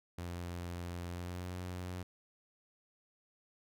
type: tone with pitch glide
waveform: sawtooth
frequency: 87.31 to 90.28 Hz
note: F2 to F#2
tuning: 0 to -42 cents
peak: -36 dBFS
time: 0.18-2.03 s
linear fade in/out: 5 ms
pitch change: +58 cents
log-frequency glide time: 1.12-1.43 s
effects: none